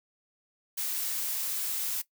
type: noise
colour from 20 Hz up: blue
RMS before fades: -32 dBFS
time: 0.77-2.02 s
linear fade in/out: 10 ms
effects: noise-tail reverb RT60 0.1 s tail -18 dB re dry